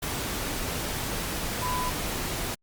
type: tone in noise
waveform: sine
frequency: 1000 Hz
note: B5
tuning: 21 cents sharp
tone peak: -28 dBFS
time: 1.62-1.9 s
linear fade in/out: 10 ms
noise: pink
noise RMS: -31 dBFS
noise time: 0.02-2.55 s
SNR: 0 dB
effects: Opus 48 kbps